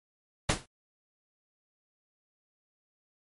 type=noise with exponential decay; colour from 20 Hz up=pink; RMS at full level=-21 dBFS; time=0.49-0.66 s; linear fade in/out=5 ms; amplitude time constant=36 ms; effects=MP3 48 kbps